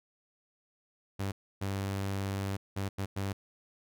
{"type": "tone bursts at uneven times", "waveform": "sawtooth", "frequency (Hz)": 98, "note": "G2", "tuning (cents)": 0, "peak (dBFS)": -28, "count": 5, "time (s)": [[1.19, 1.32], [1.61, 2.57], [2.76, 2.89], [2.98, 3.06], [3.16, 3.33]], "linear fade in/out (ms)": 10, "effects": []}